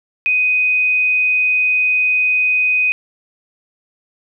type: tone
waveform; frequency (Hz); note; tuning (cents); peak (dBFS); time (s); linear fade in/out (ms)
sine; 2500; D#7; +8; -12; 0.26-2.92; 0
effects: none